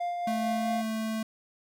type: tone with tremolo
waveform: triangle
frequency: 701 Hz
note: F5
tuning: 6 cents sharp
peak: -26 dBFS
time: 0-0.82 s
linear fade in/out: 10 ms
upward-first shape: sine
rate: 4.5 Hz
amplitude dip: 30%
type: tone with pitch glide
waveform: square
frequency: 219.2 to 220.7 Hz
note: A3 to A3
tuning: -6 to +5 cents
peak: -30 dBFS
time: 0.27-1.23 s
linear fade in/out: 5 ms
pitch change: +11 cents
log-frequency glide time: 0.55-0.67 s
effects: none